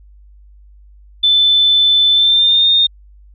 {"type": "tone with pitch glide", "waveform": "sine", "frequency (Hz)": [3520, 3661], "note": ["A7", "A#7"], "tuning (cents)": [0, -32], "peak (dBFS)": -8, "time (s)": [1.23, 2.87], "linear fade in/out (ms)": 10, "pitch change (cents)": 68, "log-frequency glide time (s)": [2.12, 2.68], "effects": ["added 50 Hz sine -40 dBFS peak until 3.34 s"]}